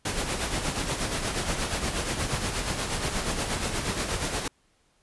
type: noise with tremolo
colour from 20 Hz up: pink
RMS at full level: -27 dBFS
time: 0.05-4.48 s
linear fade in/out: 5 ms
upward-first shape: sine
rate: 8.4 Hz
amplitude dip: 50%
effects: pink hiss -67 dBFS RMS until 5.02 s + resampled to 24000 Hz